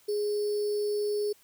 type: tone with sample-and-hold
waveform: sine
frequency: 415.3 Hz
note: G#4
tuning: in tune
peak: -26 dBFS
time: 0.08-1.33 s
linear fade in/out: 10 ms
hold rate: 4900 Hz
effects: white hiss -61 dBFS RMS until 1.43 s